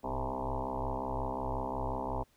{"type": "tone with frequency modulation", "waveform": "sine", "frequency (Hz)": 457.7, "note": "A#4", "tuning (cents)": -32, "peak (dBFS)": -32, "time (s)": [0.03, 2.24], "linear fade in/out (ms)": 20, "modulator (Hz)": 65.6, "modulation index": 8, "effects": ["pink hiss -69 dBFS RMS until 2.36 s"]}